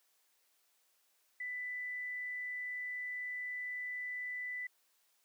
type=tone; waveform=sine; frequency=1989 Hz; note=B6; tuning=12 cents sharp; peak=-38 dBFS; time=1.4-4.67 s; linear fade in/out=5 ms; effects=white hiss -74 dBFS RMS until 5.24 s + high-pass 400 Hz 12 dB/octave